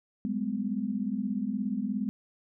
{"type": "tone cluster", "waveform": "sine", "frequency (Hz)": [193.1, 210, 252.5], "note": ["G3", "G#3", "B3"], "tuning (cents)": [-26, 19, 39], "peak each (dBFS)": [-35, -31, -33], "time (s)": [0.25, 2.09], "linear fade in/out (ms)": 0, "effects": []}